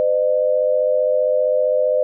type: tone pair together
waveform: sine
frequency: 510.7 / 606 Hz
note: C5 / D#5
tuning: -42 / -46 cents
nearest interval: minor third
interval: 296 cents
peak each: -17 dBFS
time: 0-2.03 s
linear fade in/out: 0 ms
effects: none